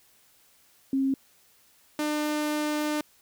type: tone pair in turn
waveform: sine / sawtooth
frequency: 269.1 / 300.6 Hz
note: C4 / D4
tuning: +49 / +40 cents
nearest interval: major second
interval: 191 cents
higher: second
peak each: -22 dBFS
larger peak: neither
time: 0.93-1.14 / 1.99-3.01 s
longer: second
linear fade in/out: 2 ms
effects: white hiss -61 dBFS RMS until 3.21 s